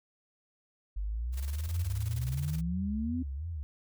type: exponential sweep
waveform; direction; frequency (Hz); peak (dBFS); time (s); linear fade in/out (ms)
sine; up; 47.74 to 261.6; -31; 0.96-3.23; 10
type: noise with tremolo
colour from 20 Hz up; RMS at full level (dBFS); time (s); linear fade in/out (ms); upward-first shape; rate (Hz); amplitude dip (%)
white; -46; 1.32-2.62; 50; square; 19; 70
type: tone with vibrato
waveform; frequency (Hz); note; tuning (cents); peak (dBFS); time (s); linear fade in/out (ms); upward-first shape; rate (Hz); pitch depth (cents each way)
sine; 75.7; D#2; -47; -34; 1.68-3.63; 0; sine; 2.9; 210
effects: none